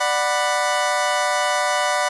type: chord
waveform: 25% pulse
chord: B minor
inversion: first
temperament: equal with one note detuned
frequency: 592.1 / 740 / 987.8 Hz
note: D5 / F#5 / B5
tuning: +14 / 0 / 0 cents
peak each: -19 dBFS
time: 0-2.09 s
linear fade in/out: 10 ms
effects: resampled to 24000 Hz + 8-bit